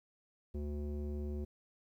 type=tone with low-pass filter; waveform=square; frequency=73.42 Hz; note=D2; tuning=in tune; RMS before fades=-39 dBFS; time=0.54-1.45 s; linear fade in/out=10 ms; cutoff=380 Hz; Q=2; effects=12-bit